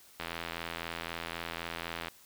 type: click train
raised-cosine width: 0.3 ms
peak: -20 dBFS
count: 159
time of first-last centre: 0.2-2.083 s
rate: 83.9 Hz
effects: white hiss -58 dBFS RMS until 2.25 s